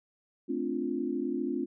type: chord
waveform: sine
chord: D minor seventh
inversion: second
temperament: equal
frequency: 220 / 261.6 / 293.7 / 349.2 Hz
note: A3 / C4 / D4 / F4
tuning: 0 / 0 / 0 / 0 cents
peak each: -38 / -33 / -35 / -34 dBFS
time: 0.48-1.66 s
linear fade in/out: 20 ms
effects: none